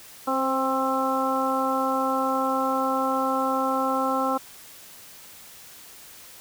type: harmonic tone with a mistuned harmonic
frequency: 265.3 Hz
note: C4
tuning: 24 cents sharp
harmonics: 1 / 2 / 3 / 4 / 5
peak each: -28 / -28 / -28 / -28 / -28 dBFS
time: 0.27-4.38 s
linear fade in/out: 10 ms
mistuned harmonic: 2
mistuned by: -17 cents
effects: white hiss -46 dBFS RMS until 6.4 s